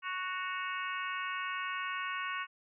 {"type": "harmonic tone with a mistuned harmonic", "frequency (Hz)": 370, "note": "F#4", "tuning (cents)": 0, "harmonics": [3, 4, 5, 6, 7, 8], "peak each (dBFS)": [-38, -40, -42, -44, -45, -46], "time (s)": [0.02, 2.47], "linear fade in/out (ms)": 50, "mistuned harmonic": 8, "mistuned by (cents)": -77, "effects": []}